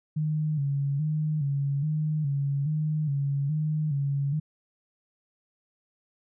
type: tone with vibrato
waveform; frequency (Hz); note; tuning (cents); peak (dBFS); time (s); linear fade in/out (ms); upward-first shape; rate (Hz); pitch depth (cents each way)
sine; 146.83; D3; 0; -24; 0.16-4.4; 10; square; 1.2; 79
effects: none